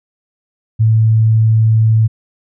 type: tone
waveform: sine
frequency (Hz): 110.9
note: A2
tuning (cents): +14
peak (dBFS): -7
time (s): 0.79-2.08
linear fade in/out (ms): 20
effects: none